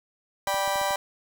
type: chord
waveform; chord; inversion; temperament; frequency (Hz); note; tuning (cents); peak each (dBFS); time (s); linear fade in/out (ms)
35% pulse; G major; second; just; 588 / 784 / 980; D5 / G5 / B5; +2 / 0 / -14; -27; 0.47-0.96; 2
type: clicks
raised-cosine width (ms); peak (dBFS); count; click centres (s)
3; -32; 6; 0.474 / 0.543 / 0.677 / 0.758 / 0.814 / 0.908
effects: none